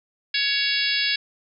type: harmonic tone with a mistuned harmonic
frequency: 560 Hz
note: C#5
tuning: 18 cents sharp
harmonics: 3 / 4 / 5 / 6 / 7 / 8 / 9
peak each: -28 / -28 / -28 / -28 / -28 / -28 / -28 dBFS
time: 0.34-1.16 s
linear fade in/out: 5 ms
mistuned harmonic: 5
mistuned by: -20 cents
effects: none